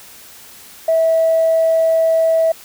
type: tone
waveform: sine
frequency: 651 Hz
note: E5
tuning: 22 cents flat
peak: -10 dBFS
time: 0.88-2.52 s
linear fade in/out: 5 ms
effects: tanh soft clip ceiling -6 dBFS + white hiss -40 dBFS RMS until 2.64 s